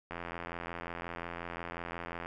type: click train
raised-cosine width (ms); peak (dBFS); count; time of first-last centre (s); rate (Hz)
0.5; -24; 185; 0.11-2.26; 85.6
effects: none